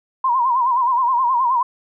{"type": "tone with vibrato", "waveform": "sine", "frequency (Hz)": 999, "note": "B5", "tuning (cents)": 20, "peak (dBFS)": -14, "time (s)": [0.24, 1.63], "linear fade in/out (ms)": 5, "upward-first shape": "sine", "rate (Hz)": 9.5, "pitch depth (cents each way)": 110, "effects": []}